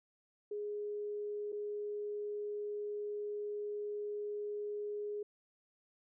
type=tone with dropouts; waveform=sine; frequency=415.3 Hz; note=G#4; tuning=in tune; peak=-37 dBFS; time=0.51-5.23 s; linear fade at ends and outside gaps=5 ms; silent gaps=1.521-1.526 s; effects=none